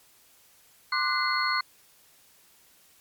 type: tone cluster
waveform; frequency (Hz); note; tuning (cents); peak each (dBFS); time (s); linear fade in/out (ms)
sine; 1050 / 1183 / 1479 / 2054 / 4319; C6 / D6 / F#6 / C7 / C#8; +6 / +12 / -1 / -33 / -46; -30; 0.92-1.61; 5
effects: white hiss -59 dBFS RMS until 3 s + MP3 96 kbps